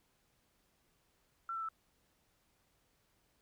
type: tone with pitch steps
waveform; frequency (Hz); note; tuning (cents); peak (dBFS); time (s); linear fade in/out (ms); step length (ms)
sine; 1348 / 1333.3 / 1318.7; E6 / E6 / E6; +38 / +19 / 0; -37; 1.49-1.688; 2; 66
effects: pink hiss -75 dBFS RMS until 3.41 s